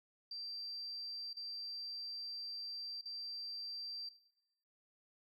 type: tone with dropouts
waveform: triangle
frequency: 4699 Hz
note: D8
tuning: in tune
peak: -39 dBFS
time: 0.31-4.09 s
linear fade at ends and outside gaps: 5 ms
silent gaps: 1.331-1.368 / 3.012-3.056 s
effects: noise-tail reverb RT60 0.8 s tail -18 dB re dry + tanh soft clip ceiling -41 dBFS